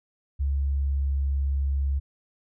sine tone with pitch glide, 69.5 to 68.98 Hz, C#2 to C#2, +5 to -8 cents, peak -22 dBFS, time 0.39-2 s, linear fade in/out 20 ms, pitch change -13 cents, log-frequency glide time 0.53-1.15 s, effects none

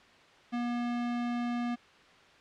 square tone, 240.2 Hz, B3, 48 cents flat, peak -31 dBFS, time 0.52-1.76 s, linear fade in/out 20 ms, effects white hiss -57 dBFS RMS until 2.4 s + low-pass 3000 Hz 12 dB/octave

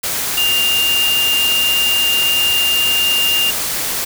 sine tone in noise, 2803 Hz, F7, 6 cents sharp, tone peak -13 dBFS, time 0.37-3.51 s, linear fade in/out 10 ms, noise white, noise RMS -20 dBFS, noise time 0.03-4.05 s, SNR +4 dB, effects none

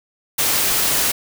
white noise, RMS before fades -18 dBFS, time 0.38-1.12 s, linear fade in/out 10 ms, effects none

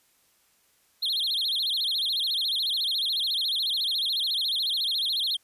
triangle tone with vibrato, 3687 Hz, A#7, 20 cents flat, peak -23 dBFS, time 1.02-5.37 s, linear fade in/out 10 ms, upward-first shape sine, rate 14 Hz, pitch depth 270 cents each way, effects white hiss -65 dBFS RMS until 5.43 s + resampled to 32000 Hz

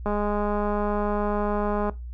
click train, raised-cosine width 1 ms, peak -14 dBFS, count 381, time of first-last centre 0.06-1.896 s, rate 207 Hz, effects noise-tail reverb RT60 0.2 s tail -17 dB re dry + added 60 Hz sine -33 dBFS peak until 2.13 s

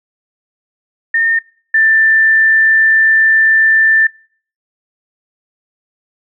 sine tone pair in turn, 1821 / 1776.3 Hz, A#6 / A6, -41 / +16 cents, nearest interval unison, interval 43 cents, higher first, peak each -9 / -7 dBFS, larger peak second, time 1.14-1.39 / 1.74-4.07 s, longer second, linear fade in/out 5 ms, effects noise-tail reverb RT60 0.5 s tail -24 dB re dry

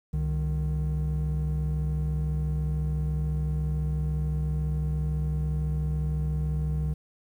triangle tone pair together, 67 / 152.95 Hz, C2 / D#3, +42 / -29 cents, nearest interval octave + major second, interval 1429 cents, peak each -25 dBFS, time 0.13-6.94 s, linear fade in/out 10 ms, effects tanh soft clip ceiling -18 dBFS + 10-bit

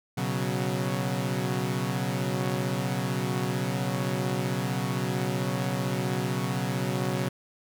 sawtooth chord, B suspended second, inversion none, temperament equal with one note detuned, 122.97 / 138.59 / 185 Hz, B2 / C#3 / F#3, -7 / 0 / 0 cents, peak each -27 dBFS, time 0.17-7.29 s, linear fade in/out 10 ms, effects none

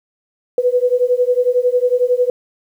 sine beating tone pair, 490 / 501 Hz, B4 / B4, -14 / +25 cents, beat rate 11 Hz, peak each -15 dBFS, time 0.58-2.3 s, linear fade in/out 2 ms, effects 8-bit

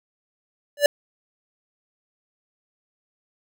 square tone with exponential growth, 580 Hz, D5, 22 cents flat, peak -8 dBFS, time 0.77-0.86 s, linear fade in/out 2 ms, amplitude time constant 19 ms, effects none

